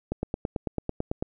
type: click train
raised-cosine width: 2 ms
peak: -14 dBFS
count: 11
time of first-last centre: 0.12-1.225 s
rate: 9.05 Hz
effects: none